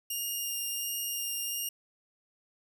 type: tone with vibrato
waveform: 5% pulse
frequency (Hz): 2823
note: F7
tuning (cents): +18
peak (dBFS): -24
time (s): 0.1-1.69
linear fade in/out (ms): 5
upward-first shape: sine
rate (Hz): 1.4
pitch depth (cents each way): 10
effects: none